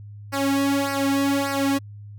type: tone with flanger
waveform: sawtooth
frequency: 277.2 Hz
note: C#4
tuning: in tune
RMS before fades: -22 dBFS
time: 0.32-1.79 s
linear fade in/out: 20 ms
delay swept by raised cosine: 0.28 to 2.28 ms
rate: 1.7 Hz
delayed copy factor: -0.95
effects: added 103 Hz sine -37 dBFS peak until 2.18 s